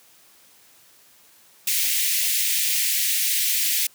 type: high-pass noise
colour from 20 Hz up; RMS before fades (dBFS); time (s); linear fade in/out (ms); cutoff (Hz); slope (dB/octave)
white; -22; 1.67-3.87; 5; 1900; 48
effects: white hiss -54 dBFS RMS until 3.94 s + high-pass 100 Hz 12 dB/octave